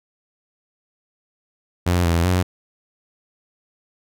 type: tone with pitch steps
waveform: sawtooth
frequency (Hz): 88.3 / 84.3 / 90.9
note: F2 / E2 / F#2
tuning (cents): +20 / +39 / -30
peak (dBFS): -12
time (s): 1.86-2.43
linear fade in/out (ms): 10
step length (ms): 190
effects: none